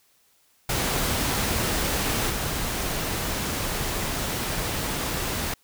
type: noise with level steps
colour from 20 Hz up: pink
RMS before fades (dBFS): -25 / -28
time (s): 0.69-5.54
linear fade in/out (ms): 5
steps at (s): 2.29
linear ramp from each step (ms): 20
effects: white hiss -63 dBFS RMS until 5.63 s